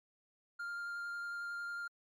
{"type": "tone with vibrato", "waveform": "triangle", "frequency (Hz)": 1400, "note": "F6", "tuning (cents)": 4, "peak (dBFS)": -37, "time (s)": [0.59, 1.88], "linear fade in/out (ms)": 10, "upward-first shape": "triangle", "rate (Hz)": 11, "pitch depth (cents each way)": 10, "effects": ["MP3 64 kbps"]}